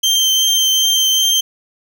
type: tone with vibrato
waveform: 30% pulse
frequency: 3136 Hz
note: G7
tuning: in tune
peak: -9 dBFS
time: 0.03-1.41 s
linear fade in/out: 10 ms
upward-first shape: triangle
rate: 2.6 Hz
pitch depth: 16 cents each way
effects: none